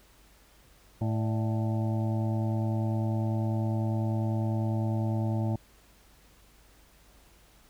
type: harmonic tone with a mistuned harmonic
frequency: 110 Hz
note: A2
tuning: in tune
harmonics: 1 / 2 / 3 / 5 / 6 / 7 / 8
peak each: -27 / -33 / -37 / -41 / -43 / -44 / -45 dBFS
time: 1.01-5.56 s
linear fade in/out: 5 ms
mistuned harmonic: 5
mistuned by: +92 cents
effects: added 50 Hz sine -60 dBFS peak until 7.69 s + pink hiss -60 dBFS RMS until 7.69 s